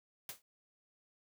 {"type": "noise with exponential decay", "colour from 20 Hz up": "white", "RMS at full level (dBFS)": -40, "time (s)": [0.29, 0.42], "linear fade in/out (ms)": 2, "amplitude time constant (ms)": 28, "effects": []}